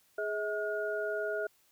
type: tone cluster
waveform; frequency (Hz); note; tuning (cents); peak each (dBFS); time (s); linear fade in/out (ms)
sine; 418.7 / 641 / 1436; G#4 / E5 / F6; +14 / -49 / +48; -35 / -35 / -37; 0.18-1.47; 5
effects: white hiss -68 dBFS RMS until 1.71 s